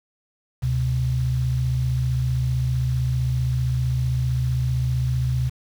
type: tone pair together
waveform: sine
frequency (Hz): 70.9 / 126.33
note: C#2 / B2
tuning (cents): +40 / +40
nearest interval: minor seventh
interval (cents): 1000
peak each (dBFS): -26 / -20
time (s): 0.62-5.5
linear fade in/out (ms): 20
effects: 7-bit